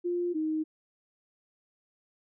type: tone pair in turn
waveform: sine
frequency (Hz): 351 / 312.7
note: F4 / D#4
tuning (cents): +9 / +9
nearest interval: major second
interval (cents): 200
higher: first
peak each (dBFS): -27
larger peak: neither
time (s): 0.04-0.34 / 0.34-0.64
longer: neither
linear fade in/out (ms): 20
effects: none